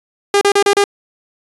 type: tone bursts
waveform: sawtooth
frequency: 403.6 Hz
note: G#4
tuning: 49 cents flat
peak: -5 dBFS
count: 5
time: 0.34-0.84 s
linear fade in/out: 2 ms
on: 72 ms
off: 35 ms
effects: resampled to 24000 Hz